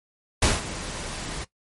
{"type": "noise with ADSR envelope", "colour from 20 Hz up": "pink", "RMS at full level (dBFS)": -18, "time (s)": [0.42, 1.45], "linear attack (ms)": 6, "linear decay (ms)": 180, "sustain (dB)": -15, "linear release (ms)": 21, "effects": ["noise-tail reverb RT60 0.1 s tail -17 dB re dry", "MP3 48 kbps"]}